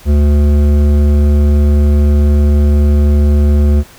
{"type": "tone with hard clipping", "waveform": "triangle", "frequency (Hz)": 73, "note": "D2", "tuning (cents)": -10, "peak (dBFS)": -8, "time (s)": [0.05, 3.84], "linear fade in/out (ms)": 50, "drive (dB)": 16, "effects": ["pink hiss -39 dBFS RMS until 3.98 s"]}